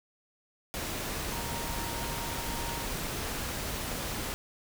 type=tone in noise; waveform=sine; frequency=932.3 Hz; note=A#5; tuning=in tune; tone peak=-41 dBFS; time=1.32-2.85 s; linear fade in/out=0 ms; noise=pink; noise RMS=-35 dBFS; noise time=0.74-4.34 s; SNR=-9 dB; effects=none